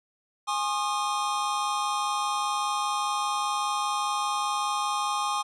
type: tone cluster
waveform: square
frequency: 827 / 1075 / 1220 Hz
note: G#5 / C6 / D#6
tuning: -8 / +47 / -34 cents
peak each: -31 dBFS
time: 0.47-5.43 s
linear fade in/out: 20 ms
effects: resampled to 24000 Hz